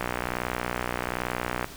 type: click train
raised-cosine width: 0.5 ms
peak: -12 dBFS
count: 101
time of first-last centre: 0.01-1.644 s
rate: 61.2 Hz
effects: pink hiss -43 dBFS RMS until 1.76 s